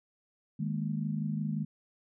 sine chord, D# suspended fourth, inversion none, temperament equal, 155.56 / 207.7 / 233.1 Hz, D#3 / G#3 / A#3, 0 / 0 / 0 cents, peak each -33 / -34 / -38 dBFS, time 0.59-1.65 s, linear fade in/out 10 ms, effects none

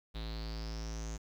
square tone with low-pass filter sweep, 55 Hz, A1, in tune, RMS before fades -40 dBFS, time 0.14-1.18 s, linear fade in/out 20 ms, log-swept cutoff 3800 to 6700 Hz, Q 7.8, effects 10-bit

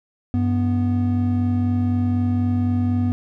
triangle tone pair together, 96.63 / 245.9 Hz, G2 / B3, -24 / -7 cents, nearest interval octave + major third, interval 1617 cents, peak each -18 dBFS, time 0.34-3.12 s, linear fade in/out 0 ms, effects none

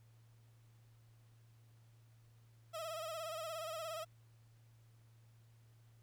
30% pulse tone with vibrato, 645 Hz, E5, 38 cents flat, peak -39 dBFS, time 2.73-4.05 s, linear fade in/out 20 ms, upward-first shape sine, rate 17 Hz, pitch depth 76 cents each way, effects added 114 Hz sine -62 dBFS peak until 6.02 s + pink hiss -75 dBFS RMS until 6.02 s

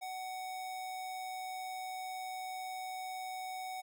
square tone with amplitude modulation, 747 Hz, F#5, 16 cents sharp, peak -39 dBFS, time 0.01-3.82 s, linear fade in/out 20 ms, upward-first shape sine, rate 122 Hz, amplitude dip 30%, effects none

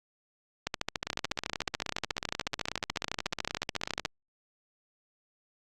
two click trains, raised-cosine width 0.2 ms, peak -15 / -12 dBFS, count 50 / 48, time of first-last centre 1.07-4.058 / 0.67-4.051 s, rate 16.4 / 13.9 Hz, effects Opus 48 kbps

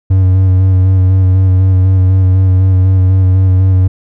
triangle tone with vibrato, 93.7 Hz, F#2, 22 cents sharp, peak -3 dBFS, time 0.1-3.88 s, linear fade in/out 10 ms, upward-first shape square, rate 4 Hz, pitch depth 19 cents each way, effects none

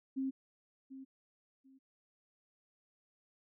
sine tone with echo, 266.7 Hz, C4, 33 cents sharp, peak -33 dBFS, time 0.16-0.31 s, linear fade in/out 20 ms, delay 740 ms, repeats 2, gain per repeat -13 dB, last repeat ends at 1.79 s, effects none

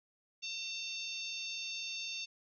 harmonic tone, 904 Hz, A5, 47 cents sharp, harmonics 3 / 4 / 5 / 6 / 7, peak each -42 / -44 / -46 / -48 / -49 dBFS, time 0.42-2.26 s, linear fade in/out 20 ms, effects none

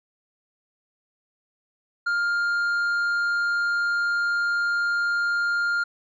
triangle tone with tanh clipping, 1404 Hz, F6, 9 cents sharp, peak -22 dBFS, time 2.06-5.84 s, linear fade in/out 10 ms, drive 9 dB, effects none

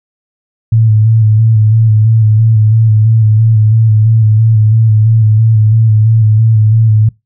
sine tone with vibrato, 110 Hz, A2, in tune, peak -4 dBFS, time 0.72-7.09 s, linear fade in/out 5 ms, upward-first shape square, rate 3 Hz, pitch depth 34 cents each way, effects noise-tail reverb RT60 0.2 s tail -24 dB re dry

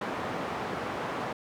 white band-pass noise, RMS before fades -34 dBFS, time 0.01-1.33 s, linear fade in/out 5 ms, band 120 to 1100 Hz, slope 12 dB/octave, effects none

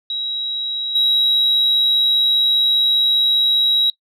sine tone with level steps, 3855 Hz, B7, 43 cents flat, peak -20 / -11 dBFS, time 0.1-3.9 s, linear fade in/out 2 ms, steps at 0.95 s, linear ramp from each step 5 ms, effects noise-tail reverb RT60 0.1 s tail -21 dB re dry + tanh soft clip ceiling -9 dBFS

